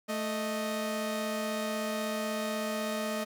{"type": "tone pair together", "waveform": "sawtooth", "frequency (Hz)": [219.5, 622.3], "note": ["A3", "D#5"], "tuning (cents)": [-4, 0], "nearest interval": "octave + tritone", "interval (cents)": 1804, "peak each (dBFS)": [-30, -30], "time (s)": [0.08, 3.25], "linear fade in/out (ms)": 20, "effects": []}